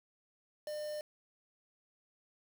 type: tone with quantisation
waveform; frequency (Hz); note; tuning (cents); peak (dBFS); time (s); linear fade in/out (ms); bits
triangle; 602; D5; +43; -36; 0.67-1.01; 2; 8
effects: none